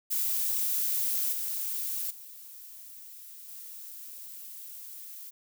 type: noise with level steps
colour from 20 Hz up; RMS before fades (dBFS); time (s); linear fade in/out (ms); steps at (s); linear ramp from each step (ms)
violet; -29 / -33 / -47 / -44; 0.1-5.31; 20; 1.32 / 2.1 / 3.48; 10
effects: none